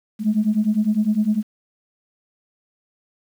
sine beating tone pair, 207.6 / 217.5 Hz, G#3 / A3, 0 / -20 cents, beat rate 9.9 Hz, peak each -19 / -18 dBFS, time 0.19-1.43 s, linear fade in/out 50 ms, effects tanh soft clip ceiling -9 dBFS + 8-bit

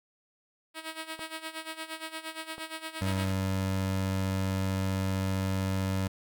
5% pulse tone with tremolo, 319.3 Hz, D#4, 45 cents sharp, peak -23 dBFS, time 0.74-3.33 s, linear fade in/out 50 ms, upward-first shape sine, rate 8.6 Hz, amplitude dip 80%
clicks, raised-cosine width 1 ms, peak -29 dBFS, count 2, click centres 1.193 / 2.581 s
25% pulse tone, 95.5 Hz, G2, 45 cents flat, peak -24 dBFS, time 3.01-6.08 s, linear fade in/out 10 ms
effects none

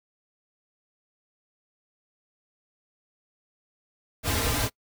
pink noise with comb filter, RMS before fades -26 dBFS, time 4.23-4.7 s, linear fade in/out 50 ms, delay 5.4 ms, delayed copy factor -0.85, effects noise-tail reverb RT60 0.1 s tail -24 dB re dry

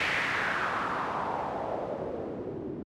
white noise with low-pass filter sweep, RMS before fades -32 dBFS, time 0-2.83 s, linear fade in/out 5 ms, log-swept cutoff 2300 to 310 Hz, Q 2.7, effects high-pass 80 Hz 12 dB/octave

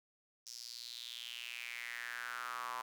square tone with high-pass filter sweep, 59.8 Hz, A#1, 45 cents sharp, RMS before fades -45 dBFS, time 0.46-2.82 s, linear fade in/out 10 ms, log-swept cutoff 5600 to 1000 Hz, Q 5.2, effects none

